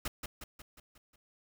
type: noise with echo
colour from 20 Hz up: pink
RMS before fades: -35 dBFS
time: 0.05-0.08 s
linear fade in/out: 5 ms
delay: 180 ms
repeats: 6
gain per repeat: -5 dB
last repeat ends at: 1.16 s
effects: none